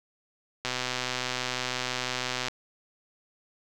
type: click train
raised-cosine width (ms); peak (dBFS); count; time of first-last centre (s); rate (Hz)
0.2; -12; 232; 0.65-2.483; 126
effects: none